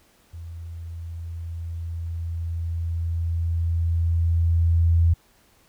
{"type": "tone with level ramp", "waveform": "sine", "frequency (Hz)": 83.7, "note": "E2", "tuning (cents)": 27, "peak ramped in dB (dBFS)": [-34, -14], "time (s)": [0.33, 5.14], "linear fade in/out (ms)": 10, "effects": ["pink hiss -59 dBFS RMS until 5.68 s"]}